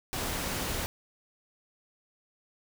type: noise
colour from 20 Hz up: pink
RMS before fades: -33 dBFS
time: 0.13-0.86 s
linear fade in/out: 0 ms
effects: none